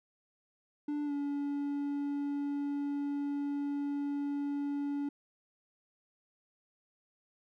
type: tone with pitch glide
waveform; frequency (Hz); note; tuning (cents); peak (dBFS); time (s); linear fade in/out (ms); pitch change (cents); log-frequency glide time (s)
triangle; 293.7 to 285.3; D4 to C#4; 0 to +50; -30; 0.88-5.09; 5; -50; 1.05-1.12
effects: none